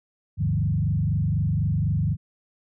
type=tone with frequency modulation; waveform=sine; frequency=125.1 Hz; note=B2; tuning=23 cents sharp; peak=-20 dBFS; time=0.37-2.17 s; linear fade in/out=50 ms; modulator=24 Hz; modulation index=1.9; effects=none